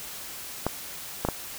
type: clicks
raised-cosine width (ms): 1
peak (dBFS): -10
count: 3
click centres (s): 0.666 / 1.25 / 1.287
effects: white hiss -39 dBFS RMS until 1.58 s